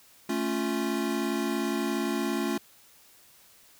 square chord, A augmented, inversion none, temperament equal, 220 / 277.2 / 349.2 Hz, A3 / C#4 / E#4, 0 / 0 / 0 cents, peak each -32 dBFS, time 0.29-2.58 s, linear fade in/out 5 ms, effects white hiss -57 dBFS RMS until 3.79 s

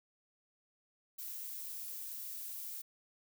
violet noise, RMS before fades -44 dBFS, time 1.18-2.82 s, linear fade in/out 10 ms, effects none

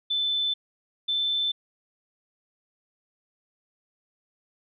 sine tone pair in turn, 3520 / 3533 Hz, A7 / A7, 0 / +6 cents, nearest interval unison, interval 6 cents, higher second, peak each -23 dBFS, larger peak neither, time 0.1-0.54 / 1.08-1.52 s, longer neither, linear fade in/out 10 ms, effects none

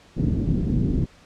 white low-pass noise, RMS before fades -22 dBFS, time 0.16-1.06 s, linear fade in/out 20 ms, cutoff 260 Hz, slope 24 dB/octave, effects pink hiss -52 dBFS RMS until 1.25 s + low-pass 6000 Hz 12 dB/octave

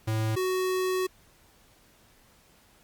square tone pair in turn, 110 / 371.5 Hz, A2 / F#4, 0 / +7 cents, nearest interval octave + major sixth, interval 2107 cents, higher second, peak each -26 dBFS, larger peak neither, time 0.07-0.36 / 0.36-1.07 s, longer second, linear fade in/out 10 ms, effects pink hiss -60 dBFS RMS until 2.83 s + Opus 48 kbps

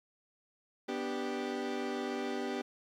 30% pulse chord, G major, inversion first, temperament equal, 246.9 / 293.7 / 392 Hz, B3 / D4 / G4, 0 / 0 / 0 cents, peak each -36 / -38 / -35 dBFS, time 0.88-2.62 s, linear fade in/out 10 ms, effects low-pass 5000 Hz 12 dB/octave + 11-bit

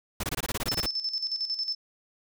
pink noise bursts, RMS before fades -30 dBFS, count 12, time 0.2-0.862 s, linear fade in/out 5 ms, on 35 ms, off 22 ms
sine tone with tremolo, 5274 Hz, E8, in tune, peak -26 dBFS, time 0.68-1.75 s, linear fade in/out 5 ms, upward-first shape square, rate 11 Hz, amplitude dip 65%
effects none

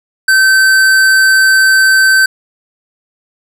sine tone with hard clipping, 1544 Hz, G6, 27 cents flat, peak -7 dBFS, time 0.28-2.26 s, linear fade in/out 5 ms, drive 14 dB, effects none

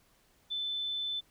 sine tone, 3520 Hz, A7, in tune, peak -32 dBFS, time 0.5-1.21 s, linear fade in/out 20 ms, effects pink hiss -67 dBFS RMS until 1.3 s

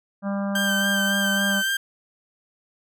harmonic tone, 198.9 Hz, G3, 25 cents sharp, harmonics 1 / 3 / 4 / 5 / 6 / 7 / 8, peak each -24 / -31 / -38 / -40 / -38 / -42 / -42 dBFS, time 0.22-1.63 s, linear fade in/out 50 ms
30% pulse tone with vibrato, 1568 Hz, G6, in tune, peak -19 dBFS, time 0.55-1.77 s, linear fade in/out 5 ms, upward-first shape sine, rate 3.6 Hz, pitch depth 27 cents each way
effects none

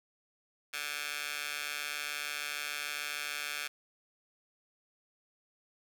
15% pulse tone with high-pass filter, 146.83 Hz, D3, in tune, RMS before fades -38 dBFS, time 0.73-3.68 s, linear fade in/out 10 ms, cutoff 2000 Hz, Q 1.4, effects none

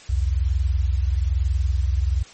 sine tone pair together, 63 / 84.09 Hz, B1 / E2, +35 / +35 cents, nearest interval perfect fourth, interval 500 cents, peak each -19 / -23 dBFS, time 0.09-2.23 s, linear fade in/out 10 ms, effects white hiss -45 dBFS RMS until 2.33 s + MP3 32 kbps

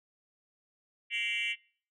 sine tone with frequency modulation, 2530 Hz, D#7, 28 cents sharp, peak -28 dBFS, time 1.1-1.56 s, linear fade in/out 50 ms, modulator 217 Hz, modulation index 2.3, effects noise-tail reverb RT60 0.5 s tail -26 dB re dry + tanh soft clip ceiling -27 dBFS

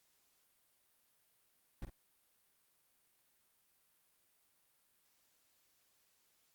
brown noise with echo, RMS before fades -42 dBFS, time 1.82-1.85 s, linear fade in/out 2 ms, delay 47 ms, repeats 1, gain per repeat -8 dB, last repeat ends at 1.897 s, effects white hiss -75 dBFS RMS until 6.54 s + Opus 48 kbps

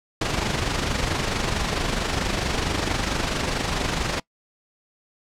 pink noise with amplitude modulation, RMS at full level -22 dBFS, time 0.21-4.2 s, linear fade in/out 5 ms, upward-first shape sine, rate 24.5 Hz, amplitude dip 50%, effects noise-tail reverb RT60 0.1 s tail -24 dB re dry + low-pass 6000 Hz 12 dB/octave

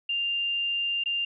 sine tone with dropouts, 2794 Hz, F7, in tune, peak -25 dBFS, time 0.09-1.25 s, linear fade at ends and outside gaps 5 ms, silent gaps 1.038-1.058 s, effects none

